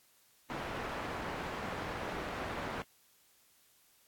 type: low-pass noise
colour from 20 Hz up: white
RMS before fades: -40 dBFS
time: 0.5-2.82 s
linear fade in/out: 0 ms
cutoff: 1300 Hz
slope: 12 dB/octave
effects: white hiss -67 dBFS RMS until 4.07 s + AAC 64 kbps

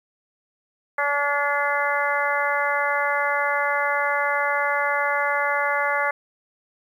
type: harmonic tone with a mistuned harmonic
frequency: 286.2 Hz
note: D4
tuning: 45 cents flat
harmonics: 2 / 3 / 4 / 5 / 6 / 7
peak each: -27 / -27 / -27 / -27 / -27 / -27 dBFS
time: 0.98-6.11 s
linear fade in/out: 5 ms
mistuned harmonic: 7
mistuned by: +37 cents
effects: 9-bit

